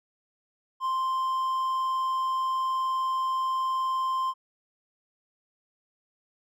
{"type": "tone", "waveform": "triangle", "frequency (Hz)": 1046.5, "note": "C6", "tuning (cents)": 0, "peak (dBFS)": -23, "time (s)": [0.8, 4.34], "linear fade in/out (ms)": 50, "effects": []}